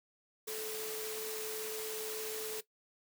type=tone in noise; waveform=sine; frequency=435.9 Hz; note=A4; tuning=16 cents flat; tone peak=-40 dBFS; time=0.47-2.61 s; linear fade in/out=10 ms; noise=white; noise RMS=-42 dBFS; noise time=0.47-2.61 s; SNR=-1 dB; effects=noise-tail reverb RT60 0.1 s tail -17 dB re dry + high-pass 200 Hz 12 dB/octave